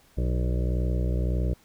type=harmonic tone with a mistuned harmonic; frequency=61.74 Hz; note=B1; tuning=in tune; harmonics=1 / 2 / 3 / 5 / 6 / 7 / 8 / 9 / 10; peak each=-24 / -30 / -34 / -38 / -40 / -41 / -42 / -43 / -44 dBFS; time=0.17-1.54 s; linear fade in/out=10 ms; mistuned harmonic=10; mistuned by=-23 cents; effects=pink hiss -59 dBFS RMS until 1.64 s